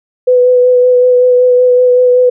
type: tone with vibrato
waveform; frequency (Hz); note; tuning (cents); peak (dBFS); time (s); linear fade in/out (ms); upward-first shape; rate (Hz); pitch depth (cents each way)
sine; 498.3; B4; +15; -4; 0.27-2.3; 10; sine; 5.3; 16
effects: none